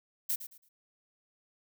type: noise with echo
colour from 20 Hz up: violet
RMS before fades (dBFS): -31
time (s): 0.29-0.36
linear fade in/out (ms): 10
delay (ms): 110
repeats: 3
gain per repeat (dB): -12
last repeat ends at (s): 0.69
effects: none